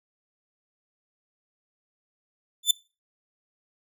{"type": "tone with exponential growth", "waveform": "sawtooth", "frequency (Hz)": 3524, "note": "A7", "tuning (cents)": 2, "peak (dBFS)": -9, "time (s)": [2.63, 2.71], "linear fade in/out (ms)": 5, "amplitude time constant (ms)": 16, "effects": ["noise-tail reverb RT60 0.3 s tail -22 dB re dry"]}